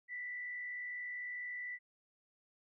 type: tone with frequency modulation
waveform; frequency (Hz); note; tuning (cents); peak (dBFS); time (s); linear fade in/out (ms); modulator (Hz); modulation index
sine; 1975.5; B6; 0; -40; 0.08-1.79; 50; 62.2; 0.57
effects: none